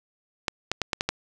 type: clicks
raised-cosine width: 0.2 ms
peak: -7 dBFS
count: 6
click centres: 0.482 / 0.716 / 0.817 / 0.932 / 1.009 / 1.09 s
effects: none